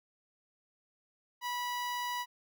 sawtooth tone with notch filter, 978 Hz, B5, 17 cents flat, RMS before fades -36 dBFS, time 1.41-2.26 s, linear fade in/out 50 ms, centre 8400 Hz, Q 1.9, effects none

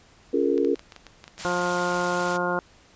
sine chord, Bb minor seventh, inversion first, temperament just, 279.7 / 349.6 / 419.5 / 466.2 Hz, Db4 / F4 / Ab4 / Bb4, +16 / +2 / +17 / 0 cents, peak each -25 dBFS, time 0.33-0.75 s, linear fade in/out 10 ms
clicks, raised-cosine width 0.2 ms, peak -24 dBFS, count 11, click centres 0.579 / 0.648 / 0.757 / 0.794 / 0.922 / 0.963 / 1.067 / 1.241 / 1.279 / 1.38 / 1.412 s
white band-stop noise, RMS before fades -34 dBFS, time 1.38-2.38 s, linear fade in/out 20 ms, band 220 to 540 Hz, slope 96 dB/octave
harmonic tone, 177.4 Hz, F3, 27 cents sharp, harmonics 1 / 2 / 3 / 4 / 5 / 6 / 7 / 8, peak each -32 / -30 / -29 / -32 / -32 / -31 / -39 / -29 dBFS, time 1.45-2.59 s, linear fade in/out 0 ms
effects pink hiss -55 dBFS RMS until 2.95 s + resampled to 16000 Hz

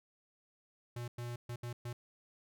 square tone bursts at uneven times, 120.2 Hz, B2, 46 cents flat, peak -40 dBFS, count 5, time 0.96-1.08 / 1.18-1.36 / 1.49-1.56 / 1.63-1.73 / 1.85-1.93 s, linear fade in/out 5 ms, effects none

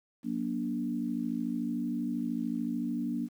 sine tone cluster, 183.9 / 238 / 291.2 Hz, F#3 / A#3 / D4, -10 / +36 / -15 cents, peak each -38 / -32 / -35 dBFS, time 0.23-3.29 s, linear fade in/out 50 ms, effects 10-bit

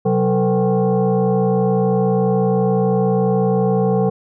sine tone with frequency modulation, 130 Hz, C3, 11 cents flat, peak -13 dBFS, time 0.05-4.1 s, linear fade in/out 10 ms, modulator 317 Hz, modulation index 1.7, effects none

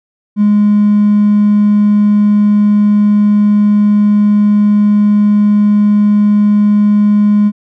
triangle tone with hard clipping, 207.5 Hz, G#3, 1 cent flat, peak -6 dBFS, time 0.36-7.52 s, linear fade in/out 50 ms, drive 4 dB, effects none

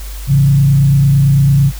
sine tone with frequency modulation, 138.59 Hz, C#3, in tune, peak -6 dBFS, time 0.27-1.72 s, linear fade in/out 50 ms, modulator 29 Hz, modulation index 0.53, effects added 50 Hz sine -23 dBFS peak until 1.79 s + white hiss -34 dBFS RMS until 1.79 s

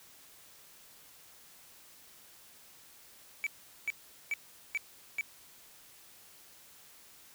triangle tone bursts, 2300 Hz, D7, 37 cents flat, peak -28 dBFS, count 5, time 3.44-5.21 s, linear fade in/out 0 ms, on 26 ms, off 410 ms, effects white hiss -57 dBFS RMS until 7.34 s

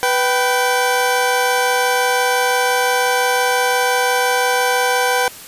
20% pulse tone pair together, 495.4 / 776 Hz, B4 / G5, +5 / -18 cents, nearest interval minor sixth, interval 777 cents, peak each -12 dBFS, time 0.03-5.28 s, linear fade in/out 0 ms, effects white hiss -36 dBFS RMS until 5.47 s + resampled to 32000 Hz

